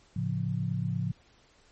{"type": "chord", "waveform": "sine", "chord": "A augmented", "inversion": "none", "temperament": "equal", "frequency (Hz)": [110, 138.59, 174.61], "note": ["A2", "C#3", "E#3"], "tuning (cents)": [0, 0, 0], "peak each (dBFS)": -32, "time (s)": [0.16, 1.12], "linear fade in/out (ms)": 5, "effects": ["pink hiss -62 dBFS RMS until 1.71 s", "MP3 32 kbps"]}